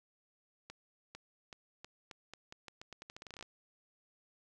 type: accelerating click train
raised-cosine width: 0.2 ms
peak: -30 dBFS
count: 21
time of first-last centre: 0.7-3.426 s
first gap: 450 ms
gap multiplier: 0.84
effects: none